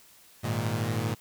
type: chord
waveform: sawtooth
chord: Ab suspended second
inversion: none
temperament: equal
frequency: 103.83 / 116.54 / 155.56 Hz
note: Ab2 / Bb2 / Eb3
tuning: 0 / 0 / 0 cents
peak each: -27 / -26 / -31 dBFS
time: 0.43-1.15 s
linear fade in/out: 20 ms
effects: white hiss -56 dBFS RMS until 1.2 s